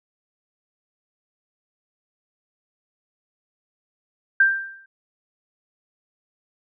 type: tone with exponential decay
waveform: sine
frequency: 1578 Hz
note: G6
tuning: 11 cents sharp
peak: -10 dBFS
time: 4.4-4.86 s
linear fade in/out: 5 ms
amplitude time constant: 100 ms
effects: none